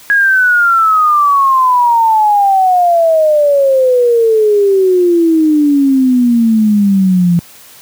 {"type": "exponential sweep", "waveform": "sine", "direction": "down", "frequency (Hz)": [1661.2, 170], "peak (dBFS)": -6, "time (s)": [0.1, 7.39], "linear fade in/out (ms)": 0, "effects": ["white hiss -38 dBFS RMS until 7.81 s", "high-pass 80 Hz 12 dB/octave"]}